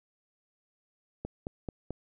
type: click train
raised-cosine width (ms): 2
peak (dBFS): -22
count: 4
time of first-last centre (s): 1.25-1.906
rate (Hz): 4.57
effects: none